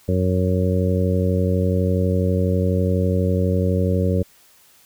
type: harmonic tone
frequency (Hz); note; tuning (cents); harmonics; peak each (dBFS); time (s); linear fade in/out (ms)
92.1; F#2; -7; 1 / 2 / 3 / 4 / 5 / 6; -19 / -22 / -28 / -29 / -25 / -27; 0.08-4.23; 10
effects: white hiss -53 dBFS RMS until 4.85 s